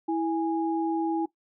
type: tone pair together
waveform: sine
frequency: 327.8 / 826 Hz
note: E4 / G#5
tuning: -10 / -10 cents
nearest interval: octave + major third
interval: 1600 cents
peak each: -25 / -30 dBFS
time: 0.08-1.26 s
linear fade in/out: 10 ms
effects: noise-tail reverb RT60 0.1 s tail -17 dB re dry